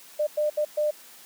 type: tone bursts at uneven times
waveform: sine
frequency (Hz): 600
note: D5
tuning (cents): +37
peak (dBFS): -21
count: 4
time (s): 0.19-0.27 / 0.37-0.5 / 0.57-0.65 / 0.77-0.91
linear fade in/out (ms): 10
effects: white hiss -49 dBFS RMS until 1.25 s + high-pass 200 Hz 12 dB/octave